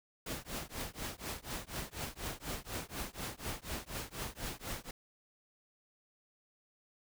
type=noise with tremolo; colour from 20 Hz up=pink; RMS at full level=-38 dBFS; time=0.26-4.91 s; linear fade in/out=5 ms; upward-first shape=triangle; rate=4.1 Hz; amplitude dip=100%; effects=none